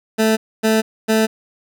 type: tone bursts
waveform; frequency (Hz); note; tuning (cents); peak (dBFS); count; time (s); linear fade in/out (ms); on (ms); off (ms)
20% pulse; 219.9; A3; -1; -8; 3; 0.18-1.27; 20; 190; 260
effects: none